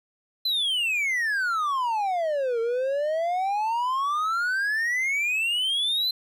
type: exponential two-way sweep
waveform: triangle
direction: down then up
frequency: 4114 to 451.3 to 4114 Hz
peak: -21 dBFS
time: 0.45-6.11 s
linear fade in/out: 5 ms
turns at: 2.6 s
effects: none